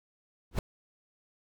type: noise with exponential growth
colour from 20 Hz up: brown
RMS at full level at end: -22 dBFS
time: 0.51-0.59 s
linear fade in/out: 2 ms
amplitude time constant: 16 ms
effects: none